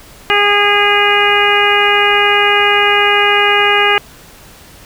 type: harmonic tone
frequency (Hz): 409.7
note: G#4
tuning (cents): -24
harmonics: 1 / 2 / 3 / 4 / 5 / 6 / 7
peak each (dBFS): -16 / -16 / -16 / -16 / -16 / -16 / -16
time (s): 0.3-3.98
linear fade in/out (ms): 0
effects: pink hiss -39 dBFS RMS until 4.85 s